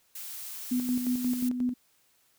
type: noise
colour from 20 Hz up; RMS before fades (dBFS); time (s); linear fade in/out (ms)
blue; -40; 0.15-1.49; 5
type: tone with tremolo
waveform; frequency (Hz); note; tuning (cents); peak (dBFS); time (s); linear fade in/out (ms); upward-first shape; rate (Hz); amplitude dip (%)
sine; 248.5; B3; +11; -24; 0.71-1.74; 10; square; 5.6; 50
effects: white hiss -67 dBFS RMS until 2.38 s